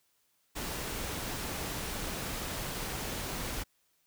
pink noise, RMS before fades -37 dBFS, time 0.55-3.64 s, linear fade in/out 20 ms, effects white hiss -73 dBFS RMS until 4.06 s

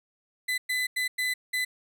35% pulse tone bursts at uneven times, 2008 Hz, B6, 28 cents sharp, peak -24 dBFS, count 5, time 0.48-0.58 / 0.69-0.87 / 0.96-1.08 / 1.18-1.34 / 1.53-1.65 s, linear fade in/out 10 ms, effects none

